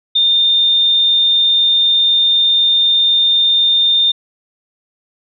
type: tone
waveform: sine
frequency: 3622 Hz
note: A7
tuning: 49 cents sharp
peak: -9 dBFS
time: 0.15-4.12 s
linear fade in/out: 10 ms
effects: none